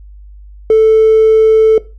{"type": "tone with hard clipping", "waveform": "sine", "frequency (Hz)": 440, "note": "A4", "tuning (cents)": 0, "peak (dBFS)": -4, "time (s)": [0.7, 1.78], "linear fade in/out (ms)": 2, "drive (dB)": 1, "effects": ["noise-tail reverb RT60 0.3 s tail -19 dB re dry", "added 50 Hz sine -32 dBFS peak until 1.98 s"]}